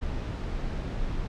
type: noise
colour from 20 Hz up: brown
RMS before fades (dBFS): -31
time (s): 0.01-1.28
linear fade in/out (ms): 20
effects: low-pass 5000 Hz 12 dB/octave